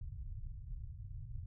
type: low-pass noise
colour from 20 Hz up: pink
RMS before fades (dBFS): -45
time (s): 0.01-1.46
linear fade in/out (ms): 5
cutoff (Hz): 130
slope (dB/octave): 48
effects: none